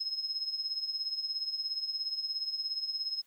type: tone with tremolo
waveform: sine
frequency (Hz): 5150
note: E8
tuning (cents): -41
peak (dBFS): -29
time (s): 0-3.22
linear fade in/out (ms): 10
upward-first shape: triangle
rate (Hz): 17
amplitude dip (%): 75
effects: white hiss -69 dBFS RMS until 3.26 s